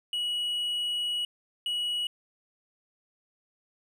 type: tone bursts at uneven times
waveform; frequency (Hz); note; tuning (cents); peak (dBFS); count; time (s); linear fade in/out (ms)
triangle; 2925; F#7; -21; -26; 2; 0.13-1.25 / 1.66-2.07; 2
effects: none